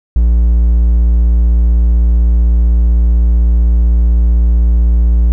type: tone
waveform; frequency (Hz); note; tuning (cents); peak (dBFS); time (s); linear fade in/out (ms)
triangle; 57.9; A#1; -11; -4; 0.16-5.32; 0
effects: none

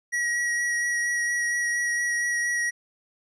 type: tone with vibrato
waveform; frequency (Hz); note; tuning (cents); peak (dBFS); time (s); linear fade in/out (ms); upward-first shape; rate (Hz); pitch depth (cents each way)
square; 1911; A#6; +43; -24; 0.12-2.71; 20; sine; 4.3; 13
effects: resampled to 22050 Hz

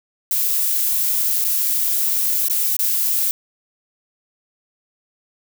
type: noise with dropouts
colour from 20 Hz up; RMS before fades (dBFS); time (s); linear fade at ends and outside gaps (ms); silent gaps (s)
violet; -19; 0.31-3.31; 1; 1.442-1.447 / 2.484-2.498 / 2.766-2.791
effects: none

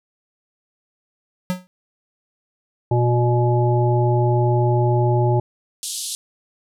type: tone with exponential decay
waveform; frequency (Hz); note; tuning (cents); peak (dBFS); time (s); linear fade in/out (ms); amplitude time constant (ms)
square; 182.5; F#3; -24; -17; 1.5-1.67; 0; 36
type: harmonic tone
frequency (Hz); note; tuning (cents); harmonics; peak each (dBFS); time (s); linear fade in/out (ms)
120.9; B2; -36; 1 / 3 / 5 / 7; -16 / -21 / -26 / -24; 2.91-5.4; 5
type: band-pass noise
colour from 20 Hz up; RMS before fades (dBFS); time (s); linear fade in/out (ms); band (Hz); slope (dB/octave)
white; -28; 5.83-6.15; 0; 3200 to 11000; 48
effects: none

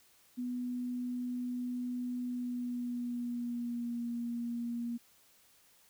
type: tone with pitch glide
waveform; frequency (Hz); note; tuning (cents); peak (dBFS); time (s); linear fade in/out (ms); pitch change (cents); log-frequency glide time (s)
sine; 246.9 to 236.6; B3 to A#3; 0 to +26; -34; 0.37-4.98; 20; -74; 2.26-4.05
effects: white hiss -65 dBFS RMS until 5.89 s

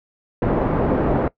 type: low-pass noise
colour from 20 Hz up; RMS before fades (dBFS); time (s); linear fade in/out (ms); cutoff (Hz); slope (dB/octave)
white; -19; 0.42-1.28; 2; 510; 12
effects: noise-tail reverb RT60 0.1 s tail -20 dB re dry + low-pass 2000 Hz 12 dB/octave

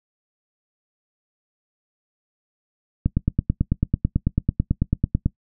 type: click train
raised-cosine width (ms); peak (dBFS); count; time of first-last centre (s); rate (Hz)
5; -6; 21; 3.06-5.26; 9.09
effects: noise-tail reverb RT60 0.1 s tail -20 dB re dry

